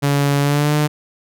sawtooth tone with pitch glide, 142 to 149.66 Hz, C#3 to D3, +42 to +33 cents, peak -10 dBFS, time 0.02-0.88 s, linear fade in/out 20 ms, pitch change +91 cents, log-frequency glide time 0.41-0.74 s, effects none

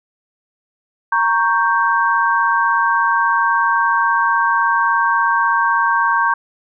sine chord, G diminished, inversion first, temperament equal, 932.3 / 1108.7 / 1568 Hz, Bb5 / Db6 / G6, 0 / 0 / 0 cents, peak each -17 dBFS, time 1.12-6.34 s, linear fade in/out 5 ms, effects none

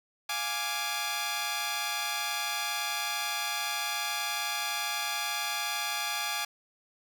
10% pulse chord, D diminished, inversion first, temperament equal, 698.5 / 830.6 / 1174.7 Hz, F5 / Ab5 / D6, 0 / 0 / 0 cents, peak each -30 / -25 / -26 dBFS, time 0.29-6.45 s, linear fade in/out 5 ms, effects none

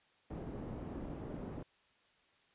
white low-pass noise, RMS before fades -44 dBFS, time 0.3-1.63 s, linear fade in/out 5 ms, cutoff 350 Hz, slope 12 dB/octave, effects white hiss -70 dBFS RMS until 2.54 s + resampled to 8000 Hz

